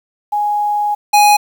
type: tone pair in turn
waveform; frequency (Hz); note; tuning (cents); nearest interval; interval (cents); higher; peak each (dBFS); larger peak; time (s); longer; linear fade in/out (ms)
sine / square; 830.6 / 830.6; G#5 / G#5; 0 / 0; unison; 0; neither; -13 / -7; second; 0.32-0.95 / 1.13-1.37; first; 10
effects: 7-bit